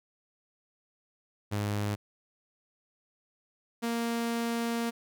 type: tone pair in turn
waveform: sawtooth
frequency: 103.4 / 232.9 Hz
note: G#2 / A#3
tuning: -7 / -1 cents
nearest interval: octave + major second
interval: 1406 cents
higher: second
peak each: -25 dBFS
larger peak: neither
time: 1.51-1.96 / 3.82-4.91 s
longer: second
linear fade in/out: 20 ms
effects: none